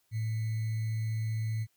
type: tone with sample-and-hold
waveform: sine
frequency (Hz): 110.6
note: A2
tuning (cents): +9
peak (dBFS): -29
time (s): 0.11-1.67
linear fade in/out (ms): 50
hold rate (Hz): 2100
effects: white hiss -73 dBFS RMS until 1.76 s